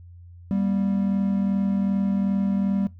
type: tone pair together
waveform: triangle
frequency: 196 / 238.6 Hz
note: G3 / A#3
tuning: 0 / +41 cents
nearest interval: minor third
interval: 341 cents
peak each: -19 / -27 dBFS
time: 0.51-2.87 s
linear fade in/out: 0 ms
effects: noise-tail reverb RT60 0.2 s tail -21 dB re dry + added 87 Hz sine -42 dBFS peak until 2.99 s